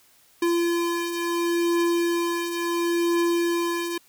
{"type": "beating tone pair", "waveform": "square", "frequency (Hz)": [341.4, 342.12], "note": ["F4", "F4"], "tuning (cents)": [-39, -36], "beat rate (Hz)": 0.72, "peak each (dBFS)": [-30, -23], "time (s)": [0.42, 3.98], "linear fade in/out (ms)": 5, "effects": ["white hiss -58 dBFS RMS until 4.08 s"]}